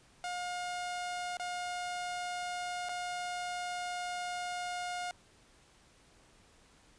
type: tone with dropouts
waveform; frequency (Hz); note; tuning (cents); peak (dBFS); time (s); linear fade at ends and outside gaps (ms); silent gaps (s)
sawtooth; 714; F5; +38; -32; 0.24-5.11; 1; 1.37-1.397 / 2.888-2.892
effects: pink hiss -63 dBFS RMS until 6.98 s + resampled to 22050 Hz